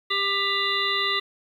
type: harmonic tone with a mistuned harmonic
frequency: 396.5 Hz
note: G4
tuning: 20 cents sharp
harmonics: 1 / 3 / 5 / 7 / 9 / 10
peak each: -33 / -28 / -27 / -31 / -28 / -29 dBFS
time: 0.1-1.2 s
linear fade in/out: 10 ms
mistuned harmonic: 7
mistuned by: +19 cents
effects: 9-bit